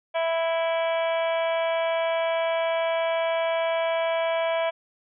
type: harmonic tone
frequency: 329.6 Hz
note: E4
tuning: in tune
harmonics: 2 / 3 / 4 / 5 / 6 / 7 / 8 / 9 / 10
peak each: -23 / -31 / -40 / -37 / -44 / -34 / -46 / -42 / -40 dBFS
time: 0.14-4.71 s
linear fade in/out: 20 ms
effects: none